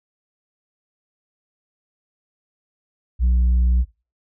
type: tone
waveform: sine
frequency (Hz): 60.9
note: B1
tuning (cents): -24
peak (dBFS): -11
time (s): 3.19-3.85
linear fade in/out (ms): 50
effects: noise-tail reverb RT60 0.3 s tail -20 dB re dry + tanh soft clip ceiling -13 dBFS